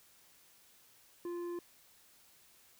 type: tone with tanh clipping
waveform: triangle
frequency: 347.3 Hz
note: F4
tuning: 10 cents flat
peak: -39 dBFS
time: 1.25-1.59 s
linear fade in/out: 2 ms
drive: 12 dB
effects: white hiss -64 dBFS RMS until 2.79 s